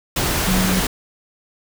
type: tone in noise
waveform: sine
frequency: 185.9 Hz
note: F#3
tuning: 8 cents sharp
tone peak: -18 dBFS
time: 0.47-0.8 s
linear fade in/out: 5 ms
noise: pink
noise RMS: -20 dBFS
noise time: 0.16-0.87 s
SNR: -1 dB
effects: none